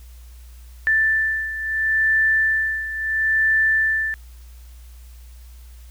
sine beating tone pair, 1766 / 1766.74 Hz, A6 / A6, +6 / +7 cents, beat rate 0.74 Hz, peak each -18 / -23 dBFS, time 0.87-4.14 s, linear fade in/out 0 ms, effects added 60 Hz sine -39 dBFS peak until 5.9 s + white hiss -54 dBFS RMS until 5.9 s

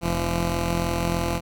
10% pulse tone pair together, 43.22 / 170 Hz, F1 / F3, -17 / -46 cents, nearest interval 2 octaves, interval 2371 cents, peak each -17 dBFS, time 0.01-1.41 s, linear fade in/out 50 ms, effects none

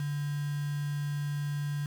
sine tone with quantisation, 145.2 Hz, D3, 19 cents flat, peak -30 dBFS, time 0-1.86 s, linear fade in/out 2 ms, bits 7, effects none

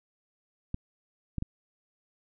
clicks, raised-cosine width 5 ms, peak -19 dBFS, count 3, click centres 0.744 / 1.383 / 1.424 s, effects none

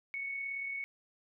sine tone with amplitude modulation, 2217 Hz, C#7, in tune, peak -34 dBFS, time 0.14-0.84 s, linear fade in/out 0 ms, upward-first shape sine, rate 37.8 Hz, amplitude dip 35%, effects none

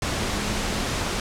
sine tone in noise, 207.7 Hz, G#3, in tune, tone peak -33 dBFS, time 0.2-0.83 s, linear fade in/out 2 ms, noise pink, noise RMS -26 dBFS, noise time 0.02-1.2 s, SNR -10 dB, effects low-pass 8000 Hz 12 dB/octave

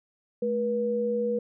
sine tone pair together, 215.9 / 482.7 Hz, A3 / B4, -33 / -40 cents, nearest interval octave + major second, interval 1393 cents, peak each -31 / -25 dBFS, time 0.42-1.39 s, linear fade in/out 5 ms, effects none

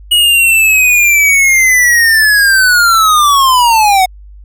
square linear sweep, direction down, 2911 to 729 Hz, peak -6 dBFS, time 0.11-4.06 s, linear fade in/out 10 ms, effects added 50 Hz sine -31 dBFS peak until 4.44 s

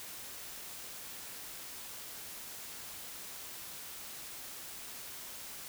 silence, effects white hiss -46 dBFS RMS until 5.68 s

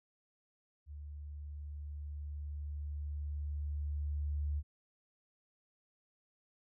sine tone with level ramp, 73.42 Hz, D2, in tune, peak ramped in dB -44 to -32 dBFS, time 0.86-4.63 s, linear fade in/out 50 ms, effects none

